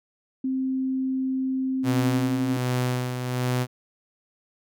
sine tone, 262.4 Hz, C4, 5 cents sharp, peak -23 dBFS, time 0.44-2.57 s, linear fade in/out 5 ms
sawtooth tone with tremolo, 125.5 Hz, B2, 28 cents sharp, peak -18 dBFS, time 1.83-3.67 s, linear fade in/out 50 ms, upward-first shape sine, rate 1.3 Hz, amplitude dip 50%
effects none

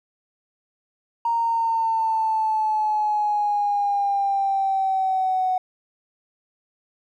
triangle exponential sweep, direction down, 932.3 to 740 Hz, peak -15 dBFS, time 1.25-5.58 s, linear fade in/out 5 ms, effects tanh soft clip ceiling -17 dBFS

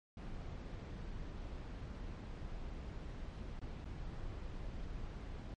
brown noise with dropouts, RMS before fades -45 dBFS, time 0.17-5.54 s, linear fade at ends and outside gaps 2 ms, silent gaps 3.593-3.615 / 3.845-3.855 s, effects low-pass 5000 Hz 12 dB/octave + MP3 48 kbps

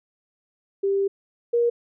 sine tone pair in turn, 394.3 / 473.3 Hz, G4 / A#4, +10 / +26 cents, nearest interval minor third, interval 316 cents, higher second, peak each -19 / -17 dBFS, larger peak second, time 0.83-1.08 / 1.53-1.7 s, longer first, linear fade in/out 10 ms, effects none

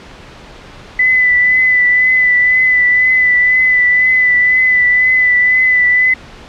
sine tone with vibrato, 1999 Hz, B6, 20 cents sharp, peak -7 dBFS, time 0.99-6.14 s, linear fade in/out 5 ms, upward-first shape triangle, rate 2 Hz, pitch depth 28 cents each way, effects pink hiss -35 dBFS RMS until 6.48 s + low-pass 4000 Hz 12 dB/octave

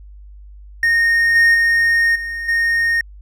triangle tone with level steps, 1848 Hz, A#6, 16 cents flat, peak -10 / -7 / -10 / -21 / -12 dBFS, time 0.83-3.01 s, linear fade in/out 2 ms, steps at 1.35 / 1.54 / 2.15 / 2.48 s, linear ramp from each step 10 ms, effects added 50 Hz sine -36 dBFS peak until 3.21 s

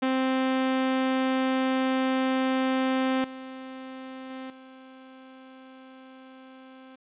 sawtooth tone with level steps, 261.6 Hz, C4, in tune, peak -19 / -34 / -32 / -42 dBFS, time 0.02-6.96 s, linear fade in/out 10 ms, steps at 3.24 / 4.3 / 4.5 s, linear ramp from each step 2 ms, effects resampled to 8000 Hz + 10-bit

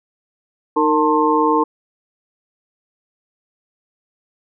sine tone cluster, 309.5 / 460 / 894 / 1060 Hz, D#4 / A#4 / A5 / C6, -9 / -23 / +27 / +22 cents, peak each -18 dBFS, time 0.76-1.64 s, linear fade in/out 10 ms, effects none

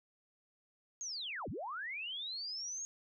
sine linear two-way sweep, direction down then up, 6645 to 58.27 to 6645 Hz, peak -39 dBFS, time 1.01-2.85 s, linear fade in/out 0 ms, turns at 1.49 s, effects none

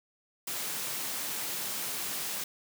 white high-pass noise, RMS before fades -35 dBFS, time 0.47-2.44 s, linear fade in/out 5 ms, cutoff 110 Hz, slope 48 dB/octave, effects none

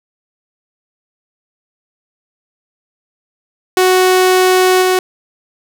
sawtooth tone with level steps, 370 Hz, F#4, in tune, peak -4 / -6 dBFS, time 3.77-4.99 s, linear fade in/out 2 ms, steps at 4.81 s, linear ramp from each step 20 ms, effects none

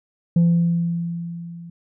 sine tone with level ramp, 170 Hz, F3, 46 cents flat, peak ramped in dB -9 to -35 dBFS, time 0.36-1.7 s, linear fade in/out 5 ms, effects tanh soft clip ceiling -11 dBFS

